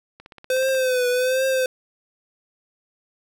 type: click train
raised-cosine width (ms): 0.3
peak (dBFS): -26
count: 10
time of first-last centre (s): 0.2-0.749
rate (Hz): 16.4
type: tone with vibrato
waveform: square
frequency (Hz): 511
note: C5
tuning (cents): -41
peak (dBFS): -19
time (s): 0.5-1.66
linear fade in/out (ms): 2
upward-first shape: triangle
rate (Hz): 1.3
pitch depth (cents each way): 71
effects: none